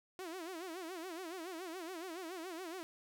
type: tone with vibrato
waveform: sawtooth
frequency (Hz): 348.8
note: F4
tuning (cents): -2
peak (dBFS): -39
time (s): 0.19-2.83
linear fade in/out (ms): 0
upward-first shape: sine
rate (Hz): 7.1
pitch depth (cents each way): 160
effects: none